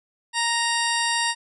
harmonic tone with a mistuned harmonic, 932.3 Hz, A#5, in tune, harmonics 1 / 2 / 3 / 4 / 5 / 6 / 8 / 9 / 10, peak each -26 / -26 / -30 / -30 / -30 / -33 / -33 / -35 / -35 dBFS, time 0.33-1.35 s, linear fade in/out 50 ms, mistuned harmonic 10, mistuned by +30 cents, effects none

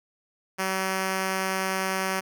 5% pulse tone, 190 Hz, F#3, 46 cents sharp, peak -14 dBFS, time 0.58-2.21 s, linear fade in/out 20 ms, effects none

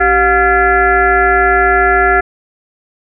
sine tone with frequency modulation, 1046.5 Hz, C6, in tune, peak -7 dBFS, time 0-2.21 s, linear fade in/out 10 ms, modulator 330 Hz, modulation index 2.4, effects none

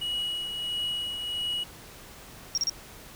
triangle tone with tremolo, 2912 Hz, F#7, 28 cents flat, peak -25 dBFS, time 0.01-1.64 s, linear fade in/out 10 ms, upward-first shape triangle, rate 1.5 Hz, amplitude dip 50%
sine tone bursts, 5588 Hz, F8, in tune, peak -22 dBFS, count 3, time 2.55-2.696 s, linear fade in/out 0 ms, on 26 ms, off 34 ms
effects tanh soft clip ceiling -19 dBFS + pink hiss -47 dBFS RMS until 3.15 s

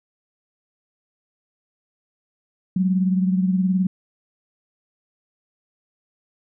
sine beating tone pair, 185 / 204 Hz, F#3 / G#3, 0 / -31 cents, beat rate 19 Hz, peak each -17 / -26 dBFS, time 2.76-3.87 s, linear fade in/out 5 ms, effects none

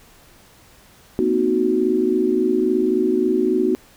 sine chord, C half-diminished seventh, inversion third, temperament equal with one note detuned, 233.1 / 256.7 / 311.1 / 370 Hz, Bb3 / C4 / Eb4 / Gb4, 0 / -33 / 0 / 0 cents, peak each -24 / -23 / -22 / -18 dBFS, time 1.19-3.75 s, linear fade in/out 0 ms, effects pink hiss -50 dBFS RMS until 3.96 s

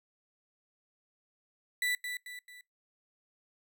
35% pulse tone with echo, 1975.5 Hz, B6, in tune, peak -27 dBFS, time 1.82-1.95 s, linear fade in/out 2 ms, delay 220 ms, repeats 3, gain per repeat -7 dB, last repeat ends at 2.61 s, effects noise-tail reverb RT60 0.2 s tail -25 dB re dry

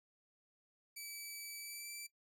10% pulse tone with pitch glide, 2302 to 2333 Hz, D7 to D7, -35 to -12 cents, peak -37 dBFS, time 0.96-2.07 s, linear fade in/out 10 ms, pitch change +23 cents, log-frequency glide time 1.58-1.9 s, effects noise-tail reverb RT60 0.1 s tail -18 dB re dry

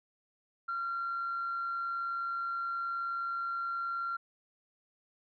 sine tone with amplitude modulation, 1375 Hz, F6, 27 cents flat, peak -30 dBFS, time 0.68-4.17 s, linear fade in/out 10 ms, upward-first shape sine, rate 139 Hz, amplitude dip 30%, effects tanh soft clip ceiling -28 dBFS

